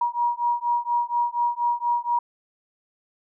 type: beating tone pair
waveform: sine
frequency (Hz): 953 / 957.2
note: A#5 / A#5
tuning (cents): +38 / +46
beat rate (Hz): 4.2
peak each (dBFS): -24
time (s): 0.01-2.19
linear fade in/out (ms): 5
effects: none